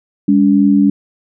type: tone pair together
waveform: sine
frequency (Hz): 202 / 284.9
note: G#3 / C#4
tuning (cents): -48 / +48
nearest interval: tritone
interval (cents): 596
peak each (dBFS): -10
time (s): 0.28-0.9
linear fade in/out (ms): 5
effects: none